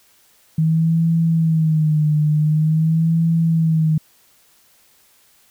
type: tone with vibrato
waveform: sine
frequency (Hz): 158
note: D#3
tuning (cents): +27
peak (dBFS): -13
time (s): 0.58-3.98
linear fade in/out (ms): 5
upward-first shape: sine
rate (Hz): 0.46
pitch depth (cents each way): 76
effects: white hiss -55 dBFS RMS until 5.5 s